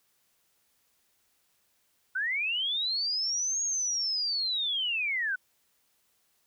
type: linear two-way sweep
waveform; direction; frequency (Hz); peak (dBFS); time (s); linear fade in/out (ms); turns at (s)
sine; up then down; 1463 to 6645 to 1463; -27; 2.15-5.36; 10; 3.62
effects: white hiss -71 dBFS RMS until 6.46 s